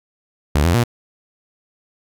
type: tone with pitch steps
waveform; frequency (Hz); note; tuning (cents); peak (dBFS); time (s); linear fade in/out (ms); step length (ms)
sawtooth; 73.1 / 85.9 / 119.4; D2 / F2 / A#2; -7 / -28 / +42; -9; 0.55-0.838; 5; 96
effects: none